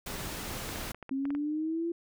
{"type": "noise", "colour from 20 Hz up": "pink", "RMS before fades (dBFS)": -38, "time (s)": [0.06, 0.92], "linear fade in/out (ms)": 5}
{"type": "clicks", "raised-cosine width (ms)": 0.5, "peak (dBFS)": -28, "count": 10, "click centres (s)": [0.691, 0.759, 0.813, 0.907, 0.946, 1.027, 1.093, 1.254, 1.305, 1.35]}
{"type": "linear sweep", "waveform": "sine", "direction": "up", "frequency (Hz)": [264.4, 342.3], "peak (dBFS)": -29, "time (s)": [1.11, 1.92], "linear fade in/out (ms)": 5}
{"effects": []}